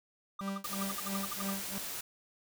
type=tone bursts; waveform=triangle; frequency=1200 Hz; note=D6; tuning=37 cents sharp; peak=-34 dBFS; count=14; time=0.39-1.503 s; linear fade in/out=5 ms; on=21 ms; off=63 ms
type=tone with tremolo; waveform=45% pulse; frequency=196 Hz; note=G3; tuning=in tune; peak=-34 dBFS; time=0.41-1.78 s; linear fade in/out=0 ms; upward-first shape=sine; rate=3 Hz; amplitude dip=100%
type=noise; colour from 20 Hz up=white; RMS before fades=-40 dBFS; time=0.64-2.01 s; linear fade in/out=5 ms
effects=none